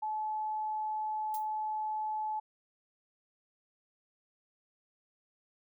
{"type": "tone", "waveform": "sine", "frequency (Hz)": 861, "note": "A5", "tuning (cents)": -38, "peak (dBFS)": -32, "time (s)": [0.02, 2.4], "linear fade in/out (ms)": 10}
{"type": "noise with exponential decay", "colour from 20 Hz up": "violet", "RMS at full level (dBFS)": -40, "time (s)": [1.34, 1.47], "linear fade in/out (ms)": 2, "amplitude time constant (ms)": 28}
{"effects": []}